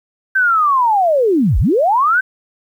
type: linear two-way sweep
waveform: sine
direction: down then up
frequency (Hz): 1568 to 35.41 to 1568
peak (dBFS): -10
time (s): 0.35-2.21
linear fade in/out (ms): 10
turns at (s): 1.59
effects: 8-bit